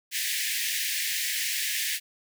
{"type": "high-pass noise", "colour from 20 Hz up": "pink", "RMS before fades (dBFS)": -29, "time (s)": [0.11, 2], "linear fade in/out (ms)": 50, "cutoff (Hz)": 1700, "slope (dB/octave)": 96, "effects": []}